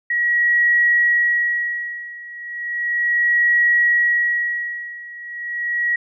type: tone with tremolo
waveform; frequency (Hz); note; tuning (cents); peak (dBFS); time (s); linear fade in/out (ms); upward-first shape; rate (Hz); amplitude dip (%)
sine; 1912; A#6; +43; -12; 0.1-5.96; 5; sine; 0.35; 90
effects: none